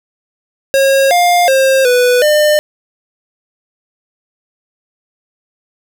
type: tone with pitch steps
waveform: square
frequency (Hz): 543 / 705 / 533 / 493.8 / 602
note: C#5 / F5 / C5 / B4 / D5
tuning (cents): -36 / +16 / +32 / 0 / +43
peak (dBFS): -8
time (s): 0.74-2.59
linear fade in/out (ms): 0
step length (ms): 370
effects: none